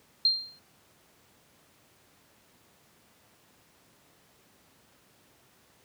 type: tone with exponential decay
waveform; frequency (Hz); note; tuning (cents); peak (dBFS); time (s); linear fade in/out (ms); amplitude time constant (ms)
sine; 4186; C8; 0; -17; 0.25-0.59; 2; 72
effects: pink hiss -62 dBFS RMS until 5.84 s + high-pass 100 Hz 12 dB/octave